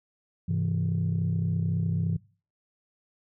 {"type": "chord", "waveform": "sine", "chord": "Ab augmented", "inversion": "none", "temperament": "equal with one note detuned", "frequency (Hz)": [101.16, 130.81, 164.81], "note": ["Ab2", "C3", "E3"], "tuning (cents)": [-45, 0, 0], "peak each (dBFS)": [-27, -31, -26], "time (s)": [0.48, 2.17], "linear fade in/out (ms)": 10, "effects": ["noise-tail reverb RT60 0.4 s tail -23 dB re dry", "tanh soft clip ceiling -19 dBFS"]}